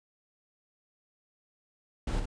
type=noise with echo; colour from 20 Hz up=brown; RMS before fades=-31 dBFS; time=2.07-2.2 s; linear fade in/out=5 ms; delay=57 ms; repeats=1; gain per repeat=-5 dB; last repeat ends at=2.257 s; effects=resampled to 22050 Hz